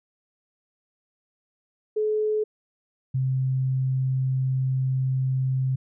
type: tone pair in turn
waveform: sine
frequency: 428.2 / 131.11 Hz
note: A4 / C3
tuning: -47 / +4 cents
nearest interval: octave + minor sixth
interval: 2049 cents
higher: first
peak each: -21 dBFS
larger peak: neither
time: 1.96-2.44 / 3.14-5.76 s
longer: second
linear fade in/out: 10 ms
effects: none